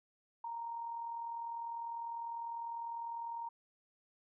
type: tone with amplitude modulation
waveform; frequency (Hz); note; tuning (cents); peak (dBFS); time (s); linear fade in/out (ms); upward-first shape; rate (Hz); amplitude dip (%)
sine; 930; A#5; -4; -37; 0.44-3.49; 5; sine; 40; 45
effects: none